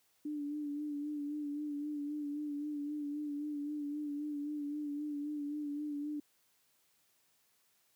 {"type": "tone with vibrato", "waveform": "sine", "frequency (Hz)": 293.7, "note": "D4", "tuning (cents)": 0, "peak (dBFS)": -36, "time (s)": [0.25, 6.2], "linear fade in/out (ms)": 5, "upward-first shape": "sine", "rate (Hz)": 3.8, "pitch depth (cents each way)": 38, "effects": ["white hiss -73 dBFS RMS until 7.95 s", "high-pass 80 Hz 12 dB/octave"]}